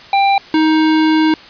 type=tone pair in turn; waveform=square; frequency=791 / 313.9 Hz; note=G5 / D#4; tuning=+15 / +15 cents; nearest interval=octave + major third; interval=1600 cents; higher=first; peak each=-10 dBFS; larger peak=neither; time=0.13-0.38 / 0.54-1.34 s; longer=second; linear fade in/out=2 ms; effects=white hiss -37 dBFS RMS until 1.49 s + resampled to 11025 Hz

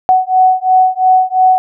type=beating tone pair; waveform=sine; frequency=744 / 746.9 Hz; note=F#5 / F#5; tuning=+9 / +16 cents; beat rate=2.9 Hz; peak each=-10 dBFS; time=0.09-1.58 s; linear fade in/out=0 ms; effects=none

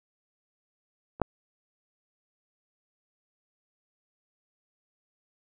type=clicks; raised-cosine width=1 ms; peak=-28 / -8 dBFS; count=2; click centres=1.199 / 1.217 s; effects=none

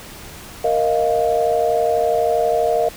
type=chord; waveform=sine; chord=Bb suspended fourth; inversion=none; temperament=equal with one note detuned; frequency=466.2 / 626.2 / 698.5 Hz; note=Bb4 / Eb5 / F5; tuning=0 / +11 / 0 cents; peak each=-19 dBFS; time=0.64-2.89 s; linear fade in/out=5 ms; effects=pink hiss -37 dBFS RMS until 2.96 s

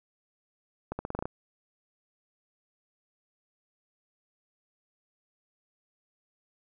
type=accelerating click train; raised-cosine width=1 ms; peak=-19 dBFS; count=8; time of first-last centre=0.92-1.255 s; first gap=70 ms; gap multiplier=0.87; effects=none

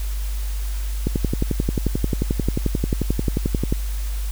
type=click train; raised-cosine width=3 ms; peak=-7 dBFS; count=31; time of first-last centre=1.07-3.725 s; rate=11.3 Hz; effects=added 50 Hz sine -22 dBFS peak until 4.31 s + white hiss -39 dBFS RMS until 4.31 s

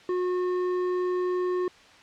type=tone with hard clipping; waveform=sine; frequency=362.3 Hz; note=F#4; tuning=36 cents flat; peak=-26 dBFS; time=0.09-1.68 s; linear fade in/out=2 ms; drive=8 dB; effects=white hiss -52 dBFS RMS until 2.02 s + low-pass 4000 Hz 12 dB/octave

